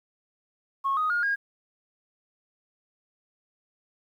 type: tone with pitch steps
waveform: sine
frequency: 1093 / 1248.3 / 1425.7 / 1628.2 Hz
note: C#6 / D#6 / F6 / G#6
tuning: -25 / +5 / +35 / -35 cents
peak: -22 dBFS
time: 0.84-1.36 s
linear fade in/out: 20 ms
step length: 130 ms
effects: tanh soft clip ceiling -18 dBFS + 10-bit